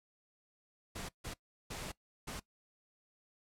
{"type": "noise bursts at uneven times", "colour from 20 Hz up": "pink", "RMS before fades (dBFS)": -43, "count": 4, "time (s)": [[0.95, 1.09], [1.24, 1.34], [1.7, 1.92], [2.27, 2.4]], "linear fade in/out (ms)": 10, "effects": ["noise-tail reverb RT60 0.1 s tail -20 dB re dry", "low-pass 11000 Hz 12 dB/octave"]}